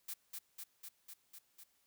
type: noise with echo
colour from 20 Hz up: blue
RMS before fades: -43 dBFS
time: 0.08-0.14 s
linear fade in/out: 10 ms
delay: 250 ms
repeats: 6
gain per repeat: -2 dB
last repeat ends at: 1.64 s
effects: white hiss -75 dBFS RMS until 1.86 s